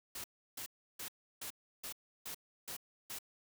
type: noise bursts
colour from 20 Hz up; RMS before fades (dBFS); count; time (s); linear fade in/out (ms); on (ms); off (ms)
white; -44; 8; 0.15-3.188; 5; 91; 330
effects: none